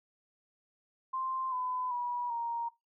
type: tone with pitch steps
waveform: sine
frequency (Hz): 1046.5 / 1007.9 / 970.8 / 935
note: C6 / B5 / B5 / A#5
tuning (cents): 0 / +35 / -30 / +5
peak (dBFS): -32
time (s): 1.13-2.69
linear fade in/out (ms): 10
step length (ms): 390
effects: noise-tail reverb RT60 0.2 s tail -20 dB re dry